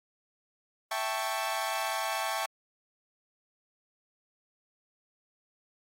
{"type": "chord", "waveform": "sawtooth", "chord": "A dominant seventh", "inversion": "second", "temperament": "equal", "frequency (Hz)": [659.3, 784, 880, 1108.7], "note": ["E5", "G5", "A5", "C#6"], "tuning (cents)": [0, 0, 0, 0], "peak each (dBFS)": -32, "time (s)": [0.91, 2.46], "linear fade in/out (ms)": 5, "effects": ["AAC 48 kbps"]}